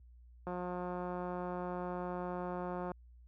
click train, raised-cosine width 1 ms, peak -27 dBFS, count 439, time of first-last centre 0.47-2.917 s, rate 179 Hz, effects added 60 Hz sine -52 dBFS peak until 3.27 s + high-pass 60 Hz 12 dB/octave

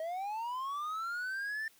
triangle linear sweep, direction up, 626 to 1794 Hz, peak -33 dBFS, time 0-1.68 s, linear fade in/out 2 ms, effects white hiss -64 dBFS RMS until 1.79 s

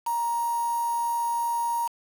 sine tone with quantisation, 939 Hz, A#5, 12 cents sharp, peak -24 dBFS, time 0.06-1.88 s, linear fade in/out 10 ms, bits 6, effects none

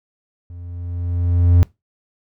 triangle tone with level ramp, 87.31 Hz, F2, in tune, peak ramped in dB -31 to -5 dBFS, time 0.5-1.63 s, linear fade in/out 0 ms, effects noise-tail reverb RT60 0.2 s tail -22 dB re dry

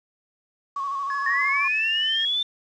sine tone with vibrato, 1108.7 Hz, C#6, in tune, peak -25 dBFS, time 0.76-1.68 s, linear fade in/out 5 ms, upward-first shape square, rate 13 Hz, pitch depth 34 cents each way
triangle tone with pitch glide, 1697 to 1786.5 Hz, G#6 to A6, +37 to +26 cents, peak -27 dBFS, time 1.1-2.25 s, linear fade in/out 2 ms, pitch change +89 cents, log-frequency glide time 1.39-1.98 s
sine linear sweep, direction up, 1800 to 3585 Hz, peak -21 dBFS, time 1.26-2.43 s, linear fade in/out 5 ms
effects resampled to 16000 Hz + 8-bit

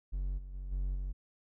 triangle tone with level steps, 46.52 Hz, F#1, 10 cents sharp, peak -30 / -40 / -36 / -29 / -32 dBFS, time 0.12-1.13 s, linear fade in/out 20 ms, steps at 0.37 / 0.53 / 0.71 / 0.94 s, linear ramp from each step 20 ms, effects none

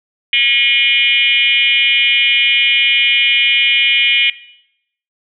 sine tone with frequency modulation, 2689 Hz, E7, 34 cents sharp, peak -9 dBFS, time 0.33-4.3 s, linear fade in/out 2 ms, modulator 257 Hz, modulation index 2.3, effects noise-tail reverb RT60 0.8 s tail -19 dB re dry

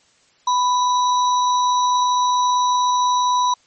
sine tone with sample-and-hold, 992 Hz, B5, 7 cents sharp, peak -14 dBFS, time 0.47-3.54 s, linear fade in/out 5 ms, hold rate 4900 Hz, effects white hiss -57 dBFS RMS until 3.66 s + MP3 32 kbps

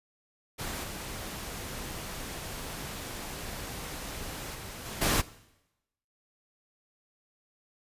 pink noise with level steps, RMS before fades -36 / -39 / -42 / -39 / -26 dBFS, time 0.58-5.22 s, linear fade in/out 20 ms, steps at 0.83 / 4.54 / 4.85 / 5.01 s, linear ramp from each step 10 ms, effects noise-tail reverb RT60 0.9 s tail -19 dB re dry + resampled to 32000 Hz

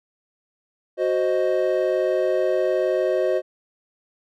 triangle chord, C diminished, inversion second, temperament equal, 370 / 523.3 / 622.3 Hz, Gb4 / C5 / Eb5, 0 / 0 / 0 cents, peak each -21 dBFS, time 0.97-3.42 s, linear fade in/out 50 ms, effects none

